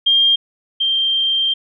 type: tone pair in turn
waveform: sine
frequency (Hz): 3205 / 3166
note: G7 / G7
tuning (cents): +38 / +17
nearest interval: unison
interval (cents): 21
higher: first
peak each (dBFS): -10 / -14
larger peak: first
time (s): 0.06-0.36 / 0.8-1.54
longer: second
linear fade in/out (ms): 10
effects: none